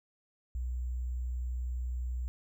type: tone with sample-and-hold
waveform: sine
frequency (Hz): 61.74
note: B1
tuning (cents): 0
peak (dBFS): -32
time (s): 0.55-2.28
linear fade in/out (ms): 0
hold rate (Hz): 7350
effects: none